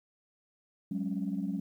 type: chord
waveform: sine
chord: F# suspended second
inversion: none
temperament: equal with one note detuned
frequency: 185 / 203.8 / 277.2 Hz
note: F#3 / G#3 / C#4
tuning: 0 / -32 / 0 cents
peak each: -34 / -34 / -36 dBFS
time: 0.91-1.6 s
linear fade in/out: 5 ms
effects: tanh soft clip ceiling -23 dBFS + 11-bit